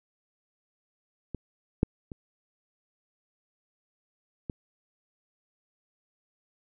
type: clicks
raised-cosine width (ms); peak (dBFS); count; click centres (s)
3; -21 / -8 / -26 / -20; 4; 1.347 / 1.831 / 2.118 / 4.498
effects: none